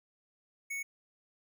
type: tone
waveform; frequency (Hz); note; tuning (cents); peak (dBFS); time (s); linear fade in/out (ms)
square; 2217; C#7; 0; -36; 0.7-0.83; 10
effects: none